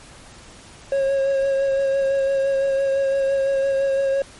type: tone with vibrato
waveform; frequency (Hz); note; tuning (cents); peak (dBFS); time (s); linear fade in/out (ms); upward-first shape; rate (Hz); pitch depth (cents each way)
triangle; 545; C#5; -29; -15; 0.92-4.22; 2; sine; 5.9; 19
effects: pink hiss -44 dBFS RMS until 4.39 s + MP3 48 kbps